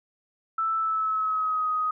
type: tone with pitch glide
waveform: sine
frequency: 1321 to 1253.4 Hz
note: E6 to D#6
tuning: +3 to +12 cents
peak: -23 dBFS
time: 0.58-1.91 s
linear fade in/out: 5 ms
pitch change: -91 cents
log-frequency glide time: 0.77-1.69 s
effects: none